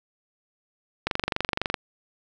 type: click train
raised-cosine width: 0.3 ms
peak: -8 dBFS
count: 17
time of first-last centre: 1.07-1.742 s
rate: 23.8 Hz
effects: none